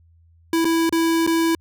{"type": "tone with dropouts", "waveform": "square", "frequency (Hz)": 329.6, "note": "E4", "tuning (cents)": 0, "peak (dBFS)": -17, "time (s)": [0.53, 1.55], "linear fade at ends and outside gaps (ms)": 2, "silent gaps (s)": [[0.646, 0.652], [0.894, 0.925], [1.266, 1.274]], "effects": ["added 83 Hz sine -51 dBFS peak until 1.6 s"]}